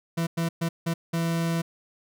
40% pulse tone bursts at uneven times, 166.6 Hz, E3, 19 cents sharp, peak -23 dBFS, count 5, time 0.17-0.27 / 0.37-0.49 / 0.61-0.69 / 0.86-0.94 / 1.13-1.62 s, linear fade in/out 10 ms, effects none

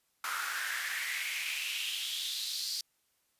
pink noise with high-pass filter sweep, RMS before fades -36 dBFS, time 0.24-2.81 s, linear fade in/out 2 ms, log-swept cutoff 1300 to 4700 Hz, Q 4.7, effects white hiss -75 dBFS RMS until 3.39 s + resampled to 32000 Hz

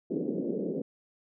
white band-pass noise, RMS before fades -32 dBFS, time 0.1-0.82 s, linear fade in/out 5 ms, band 170 to 480 Hz, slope 48 dB/octave, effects none

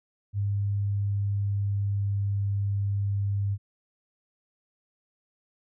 sine tone with pitch glide, 100.9 to 100.15 Hz, G#2 to G2, -49 to +38 cents, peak -24 dBFS, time 0.33-3.58 s, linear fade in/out 50 ms, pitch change -13 cents, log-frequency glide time 0.81-2.49 s, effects none

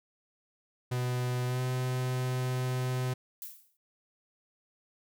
45% pulse tone with pitch glide, 124.7 to 127.47 Hz, B2 to C3, +17 to -45 cents, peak -29 dBFS, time 0.91-3.14 s, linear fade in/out 10 ms, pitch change +38 cents, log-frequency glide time 1.46-1.61 s
violet noise with exponential decay, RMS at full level -38 dBFS, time 3.42-3.77 s, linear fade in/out 1 ms, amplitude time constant 74 ms
effects none

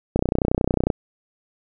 click train, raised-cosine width 2 ms, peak -5 dBFS, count 24, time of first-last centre 0.16-0.902 s, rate 31 Hz, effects none

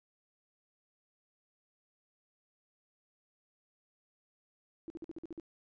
sine tone bursts, 329.6 Hz, E4, in tune, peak -40 dBFS, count 8, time 4.88-5.398 s, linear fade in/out 0 ms, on 21 ms, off 50 ms, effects resampled to 16000 Hz

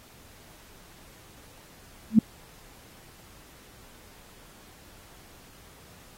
sine tone with exponential growth, 220.3 Hz, A3, 2 cents sharp, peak -8 dBFS, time 2.1-2.19 s, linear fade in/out 5 ms, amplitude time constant 18 ms, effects pink hiss -53 dBFS RMS until 6.17 s + AAC 48 kbps

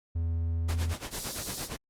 triangle tone, 82.9 Hz, E2, 10 cents sharp, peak -25 dBFS, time 0.15-0.94 s, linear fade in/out 10 ms
pink noise with tremolo, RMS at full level -36 dBFS, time 0.68-1.77 s, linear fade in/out 10 ms, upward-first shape sine, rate 8.8 Hz, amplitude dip 85%
white band-stop noise, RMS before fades -36 dBFS, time 1.1-1.7 s, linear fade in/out 50 ms, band 590 to 3600 Hz, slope 48 dB/octave
effects low-pass 12000 Hz 12 dB/octave + Opus 48 kbps

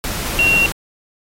sine tone in noise, 2746 Hz, F7, 30 cents flat, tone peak -11 dBFS, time 0.39-0.66 s, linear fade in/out 0 ms, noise pink, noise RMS -23 dBFS, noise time 0.04-0.72 s, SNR +9 dB, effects AAC 48 kbps

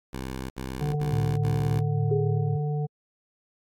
10% pulse tone bursts, 65.1 Hz, C2, 8 cents flat, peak -24 dBFS, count 4, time 0.13-1.805 s, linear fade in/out 5 ms, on 370 ms, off 65 ms
harmonic tone, 148.2 Hz, D3, 16 cents sharp, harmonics 1 / 3 / 5, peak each -25 / -35 / -39 dBFS, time 0.8-2.87 s, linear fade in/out 20 ms
sine tone with tremolo, 110.2 Hz, A2, 3 cents sharp, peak -24 dBFS, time 1.11-2.57 s, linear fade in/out 20 ms, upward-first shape sine, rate 3.5 Hz, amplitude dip 30%
sine tone with exponential decay, 415.3 Hz, G#4, in tune, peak -21 dBFS, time 2.11-2.8 s, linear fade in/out 5 ms, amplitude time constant 150 ms
effects AAC 64 kbps

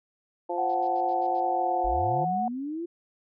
harmonic tone, 174.61 Hz, F3, in tune, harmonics 2 / 3 / 4 / 5, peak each -33 / -33 / -33 / -33 dBFS, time 0.49-2.25 s, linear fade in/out 10 ms
sine tone with pitch glide, 748 to 736 Hz, F#5 to F#5, +19 to -9 cents, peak -25 dBFS, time 0.58-2.48 s, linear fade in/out 2 ms, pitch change -28 cents, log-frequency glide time 1.47-1.72 s
violet noise bursts, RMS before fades -44 dBFS, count 6, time 0.69-1.401 s, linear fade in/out 5 ms, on 56 ms, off 75 ms
sine linear sweep, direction up, 36.71 to 349.6 Hz, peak -30 dBFS, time 1.84-2.86 s, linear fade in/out 10 ms
effects resampled to 11025 Hz

